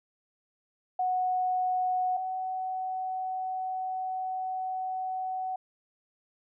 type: tone pair in turn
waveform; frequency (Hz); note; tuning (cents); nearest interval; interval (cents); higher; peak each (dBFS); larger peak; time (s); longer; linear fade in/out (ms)
sine; 737 / 749; F#5 / F#5; -7 / +21; unison; 28; second; -25 / -30; first; 0.99-2.17 / 2.17-5.56; second; 5
effects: none